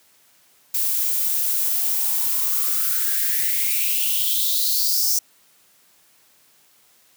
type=noise with high-pass filter sweep; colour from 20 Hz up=violet; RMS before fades=-21 dBFS; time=0.74-5.19 s; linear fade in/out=5 ms; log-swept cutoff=360 to 5700 Hz; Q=6.8; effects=white hiss -57 dBFS RMS until 7.16 s + high-pass 100 Hz 12 dB/octave